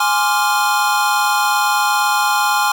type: chord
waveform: square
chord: D half-diminished seventh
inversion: second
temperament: equal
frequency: 830.6 / 1046.5 / 1174.7 / 1396.9 Hz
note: Ab5 / C6 / D6 / F6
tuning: 0 / 0 / 0 / 0 cents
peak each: -18 / -20 / -24 / -20 dBFS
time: 0-2.72 s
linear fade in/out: 5 ms
effects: none